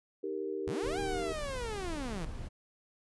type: chord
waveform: sine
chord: Eb major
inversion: none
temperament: equal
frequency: 311.1 / 392 / 466.2 Hz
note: Eb4 / G4 / Bb4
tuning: 0 / 0 / 0 cents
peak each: -41 / -36 / -39 dBFS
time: 0.23-1.33 s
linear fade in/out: 10 ms
type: linear two-way sweep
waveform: sawtooth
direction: up then down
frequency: 50.9 to 814 to 151 Hz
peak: -33 dBFS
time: 0.67-2.25 s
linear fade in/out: 0 ms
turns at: 0.99 s
type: noise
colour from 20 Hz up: brown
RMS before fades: -41 dBFS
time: 0.82-2.49 s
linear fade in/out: 20 ms
effects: resampled to 24000 Hz